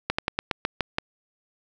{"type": "slowing click train", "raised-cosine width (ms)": 0.3, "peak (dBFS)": -7, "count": 8, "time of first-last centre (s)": [0.1, 0.984], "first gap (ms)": 85, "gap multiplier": 1.13, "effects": []}